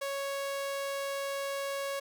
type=tone; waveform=sawtooth; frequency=554.4 Hz; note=C#5; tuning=in tune; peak=-29 dBFS; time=0.01-2 s; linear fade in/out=10 ms; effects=none

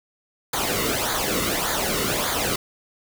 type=noise with flanger; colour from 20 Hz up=pink; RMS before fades=-24 dBFS; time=0.53-2.56 s; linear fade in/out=5 ms; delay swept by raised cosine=0.36 to 1.25 ms; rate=1.7 Hz; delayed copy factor=-0.7; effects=none

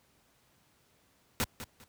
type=noise with echo; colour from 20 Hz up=pink; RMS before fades=-29 dBFS; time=1.4-1.44 s; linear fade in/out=0 ms; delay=200 ms; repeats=2; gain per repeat=-12 dB; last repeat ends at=1.84 s; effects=pink hiss -68 dBFS RMS until 1.88 s + high-pass 60 Hz 12 dB/octave

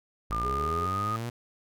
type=linear sweep; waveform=sawtooth; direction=up; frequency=51.7 to 121.7 Hz; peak=-28 dBFS; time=0.3-1.3 s; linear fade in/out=5 ms
type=tone with pitch glide; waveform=sine; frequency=1202 to 1240.8 Hz; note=D6 to D#6; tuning=+40 to -5 cents; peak=-28 dBFS; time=0.32-1.16 s; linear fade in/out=0 ms; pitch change=+55 cents; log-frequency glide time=0.42-0.96 s
type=tone; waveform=triangle; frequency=415.3 Hz; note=G#4; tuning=in tune; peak=-33 dBFS; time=0.43-0.87 s; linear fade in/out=20 ms
effects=none

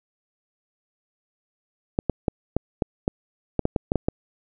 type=clicks; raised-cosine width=2 ms; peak=-7 dBFS; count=12; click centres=1.989 / 2.097 / 2.282 / 2.566 / 2.822 / 3.079 / 3.593 / 3.654 / 3.762 / 3.919 / 3.957 / 4.085 s; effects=none

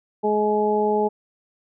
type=harmonic tone; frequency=211 Hz; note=G#3; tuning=28 cents sharp; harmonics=1 / 2 / 3 / 4; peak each=-26 / -20 / -28 / -23 dBFS; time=0.23-1.09 s; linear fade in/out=20 ms; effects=none

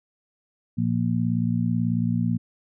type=harmonic tone; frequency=58.27 Hz; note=A#1; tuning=in tune; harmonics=2 / 3 / 4; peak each=-25 / -25 / -25 dBFS; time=0.77-2.38 s; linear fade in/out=20 ms; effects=none

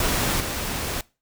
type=noise with level steps; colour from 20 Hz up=pink; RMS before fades=-23 / -28 dBFS; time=0-1.01 s; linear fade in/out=2 ms; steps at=0.4 s; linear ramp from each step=2 ms; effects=noise-tail reverb RT60 0.3 s tail -22 dB re dry

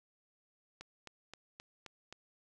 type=click train; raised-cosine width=0.2 ms; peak=-30 dBFS; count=6; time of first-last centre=0.81-2.126 s; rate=3.8 Hz; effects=none

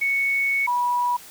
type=tone pair in turn; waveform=sine; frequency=2217 / 974.5 Hz; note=C#7 / B5; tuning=0 / -23 cents; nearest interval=octave + major second; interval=1423 cents; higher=first; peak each=-19 / -19 dBFS; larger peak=neither; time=0.01-0.67 / 0.67-1.17 s; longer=first; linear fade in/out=10 ms; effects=white hiss -44 dBFS RMS until 1.3 s

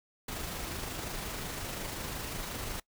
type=noise with amplitude modulation; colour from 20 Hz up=pink; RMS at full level=-37 dBFS; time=0.28-2.8 s; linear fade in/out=5 ms; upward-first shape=sine; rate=25.6 Hz; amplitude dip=30%; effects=noise-tail reverb RT60 0.1 s tail -22 dB re dry

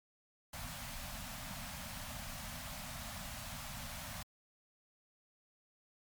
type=band-stop noise; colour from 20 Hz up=pink; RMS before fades=-45 dBFS; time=0.53-4.23 s; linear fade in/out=5 ms; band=260 to 560 Hz; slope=96 dB/octave; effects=MP3 96 kbps

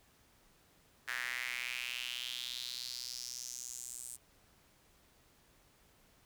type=tone with high-pass filter sweep; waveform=square; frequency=61.74 Hz; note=B1; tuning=in tune; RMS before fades=-42 dBFS; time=1.07-4.17 s; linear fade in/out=20 ms; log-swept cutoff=1700 to 8700 Hz; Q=4.2; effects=pink hiss -67 dBFS RMS until 6.25 s

